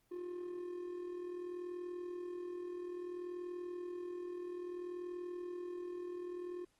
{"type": "tone with amplitude modulation", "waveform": "triangle", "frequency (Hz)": 355.4, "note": "F4", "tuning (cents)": 30, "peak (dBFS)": -37, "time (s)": [0.11, 6.65], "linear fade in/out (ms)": 10, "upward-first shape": "sine", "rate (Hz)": 40.6, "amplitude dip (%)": 50, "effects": ["pink hiss -75 dBFS RMS until 6.79 s", "Opus 24 kbps"]}